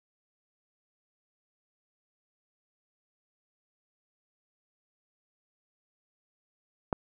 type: click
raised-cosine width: 1 ms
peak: -13 dBFS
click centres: 6.928 s
effects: none